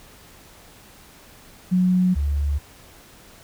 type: tone pair in turn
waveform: sine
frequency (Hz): 182.6 / 71.84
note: F#3 / D2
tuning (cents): -23 / -38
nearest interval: octave + major third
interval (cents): 1615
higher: first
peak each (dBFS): -15 / -19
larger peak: first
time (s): 1.71-2.15 / 2.15-2.59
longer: neither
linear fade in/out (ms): 20
effects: pink hiss -48 dBFS RMS until 3.43 s